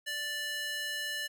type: tone with high-pass filter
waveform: square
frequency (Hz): 587.3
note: D5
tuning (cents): 0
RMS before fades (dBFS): -36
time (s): 0.06-1.28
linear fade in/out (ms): 20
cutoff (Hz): 2100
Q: 1.9
effects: none